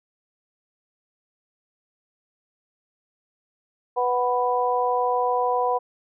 harmonic tone, 247.3 Hz, B3, 3 cents sharp, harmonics 2 / 3 / 4, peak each -24 / -24 / -24 dBFS, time 3.96-5.79 s, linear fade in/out 20 ms, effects none

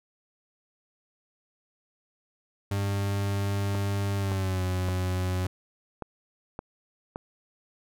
40% pulse tone with pitch glide, 99.7 to 91.95 Hz, G2 to F#2, +30 to -10 cents, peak -25 dBFS, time 2.71-5.47 s, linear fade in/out 5 ms, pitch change -140 cents, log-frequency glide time 4.16-4.64 s
click train, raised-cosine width 1 ms, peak -20 dBFS, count 7, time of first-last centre 3.75-7.159 s, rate 1.76 Hz
effects none

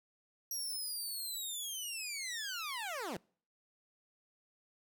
15% pulse linear sweep, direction down, 5720 to 146.9 Hz, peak -32 dBFS, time 0.51-3.17 s, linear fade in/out 2 ms, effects noise-tail reverb RT60 0.5 s tail -26 dB re dry

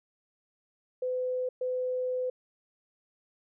sine tone bursts at uneven times, 506 Hz, B4, 42 cents sharp, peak -28 dBFS, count 2, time 1.02-1.49 / 1.61-2.3 s, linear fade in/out 5 ms, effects none

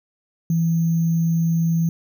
sine tone with sample-and-hold, 165.4 Hz, E3, 6 cents sharp, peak -16 dBFS, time 0.5-1.89 s, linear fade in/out 2 ms, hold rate 6300 Hz, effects none

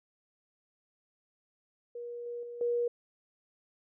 sine tone with level steps, 477.8 Hz, A#4, 43 cents sharp, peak -38 / -36 / -40 / -27 dBFS, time 1.95-2.88 s, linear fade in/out 5 ms, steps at 2.26 / 2.43 / 2.61 s, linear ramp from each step 2 ms, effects none

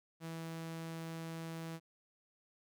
sawtooth tone, 163.8 Hz, E3, 11 cents flat, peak -38 dBFS, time 0.2-1.8 s, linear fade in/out 50 ms, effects none

